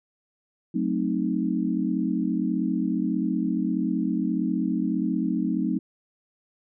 sine chord, F# diminished seventh, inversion none, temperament equal, 185 / 220 / 261.6 / 311.1 Hz, F#3 / A3 / C4 / Eb4, 0 / 0 / 0 / 0 cents, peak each -28 dBFS, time 0.74-5.79 s, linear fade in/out 10 ms, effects none

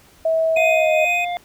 sine tone with pitch glide, 647 to 625.7 Hz, E5 to D#5, -32 to +10 cents, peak -15 dBFS, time 0.25-1.05 s, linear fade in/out 5 ms, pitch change -58 cents, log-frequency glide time 0.68-0.91 s
triangle tone with tremolo, 2500 Hz, D#7, 8 cents sharp, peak -15 dBFS, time 0.56-1.25 s, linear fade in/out 5 ms, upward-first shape triangle, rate 2.3 Hz, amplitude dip 55%
harmonic tone, 704 Hz, F5, 14 cents sharp, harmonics 1 / 3 / 5, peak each -22 / -32 / -36 dBFS, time 0.57-1.37 s, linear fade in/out 0 ms
effects pink hiss -51 dBFS RMS until 1.44 s

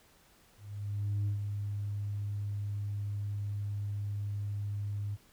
sine tone with ADSR envelope, 102.2 Hz, G#2, 27 cents flat, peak -26 dBFS, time 0.57-5.17 s, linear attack 700 ms, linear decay 110 ms, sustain -6 dB, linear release 34 ms, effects tanh soft clip ceiling -27 dBFS + pink hiss -63 dBFS RMS until 5.32 s

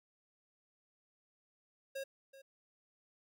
square tone with echo, 542 Hz, C#5, 39 cents flat, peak -40 dBFS, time 1.95-2.04 s, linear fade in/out 10 ms, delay 380 ms, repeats 1, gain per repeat -15 dB, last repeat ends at 2.42 s, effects none

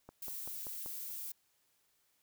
click train, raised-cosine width 1 ms, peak -35 dBFS, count 5, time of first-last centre 0.09-0.861 s, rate 5.19 Hz
violet noise, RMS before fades -43 dBFS, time 0.22-1.32 s, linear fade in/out 5 ms
effects white hiss -75 dBFS RMS until 2.22 s

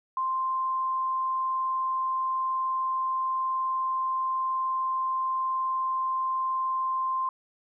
sine tone, 1046.5 Hz, C6, in tune, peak -25 dBFS, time 0.17-7.29 s, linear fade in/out 2 ms, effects none

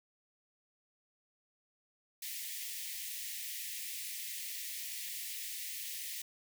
white high-pass noise, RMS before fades -42 dBFS, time 2.22-6.22 s, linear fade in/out 5 ms, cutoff 1800 Hz, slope 96 dB/octave, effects none

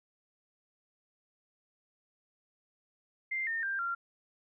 sine tone with pitch steps, 2093 / 1822.1 / 1586.2 / 1380.9 Hz, C7 / A#6 / G6 / F6, 0 / -40 / +20 / -20 cents, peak -31 dBFS, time 3.31-3.95 s, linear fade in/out 10 ms, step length 160 ms, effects none

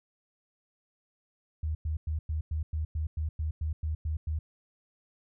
sine tone bursts, 77.78 Hz, D#2, in tune, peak -28 dBFS, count 13, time 1.63-4.39 s, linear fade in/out 5 ms, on 120 ms, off 100 ms, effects none

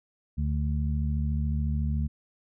harmonic tone, 73.8 Hz, D2, 9 cents sharp, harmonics 1 / 2 / 3, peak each -26 / -31 / -34 dBFS, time 0.37-2.08 s, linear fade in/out 20 ms, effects none

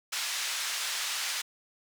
white band-pass noise, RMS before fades -33 dBFS, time 0.12-1.42 s, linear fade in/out 10 ms, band 1200 to 6300 Hz, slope 12 dB/octave, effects none

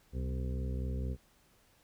harmonic tone with a mistuned harmonic, 64.3 Hz, C2, 30 cents flat, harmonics 1 / 2 / 3 / 4 / 6 / 7 / 8, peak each -34 / -40 / -44 / -46 / -50 / -51 / -52 dBFS, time 0.12-1.17 s, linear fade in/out 50 ms, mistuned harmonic 1, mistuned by +80 cents, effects pink hiss -67 dBFS RMS until 1.83 s

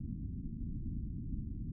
pink low-pass noise, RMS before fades -40 dBFS, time 0-1.72 s, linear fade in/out 5 ms, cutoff 280 Hz, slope 48 dB/octave, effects none

